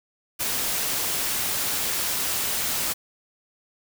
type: noise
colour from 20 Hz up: white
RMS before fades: -26 dBFS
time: 0.39-2.94 s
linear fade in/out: 20 ms
effects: none